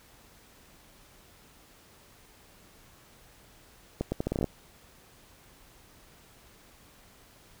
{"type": "accelerating click train", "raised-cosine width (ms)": 2, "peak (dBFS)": -15, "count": 10, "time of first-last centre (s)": [4.01, 4.443], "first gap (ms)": 110, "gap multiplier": 0.77, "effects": ["pink hiss -57 dBFS RMS until 7.6 s"]}